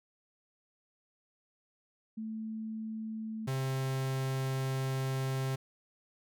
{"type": "tone pair in turn", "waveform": ["sine", "45% pulse"], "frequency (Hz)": [220, 132.85], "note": ["A3", "C3"], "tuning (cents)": [0, 27], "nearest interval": "major sixth", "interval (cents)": 873, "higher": "first", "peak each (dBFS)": [-36, -31], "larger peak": "second", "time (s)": [[2.17, 3.47], [3.47, 5.56]], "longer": "second", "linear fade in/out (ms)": 10, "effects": []}